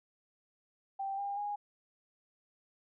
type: tone with pitch steps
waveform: sine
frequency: 783 / 802.7 / 822.9 Hz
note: G5 / G5 / G#5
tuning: -2 / +41 / -16 cents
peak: -34 dBFS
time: 0.99-1.56 s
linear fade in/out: 10 ms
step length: 190 ms
effects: none